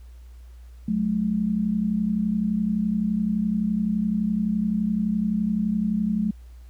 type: tone pair together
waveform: sine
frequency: 183.35 / 215.1 Hz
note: F#3 / A3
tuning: -15 / -39 cents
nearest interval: minor third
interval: 276 cents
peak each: -26 / -22 dBFS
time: 0.88-6.31 s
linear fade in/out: 5 ms
effects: added 60 Hz sine -41 dBFS peak until 6.69 s + pink hiss -62 dBFS RMS until 6.69 s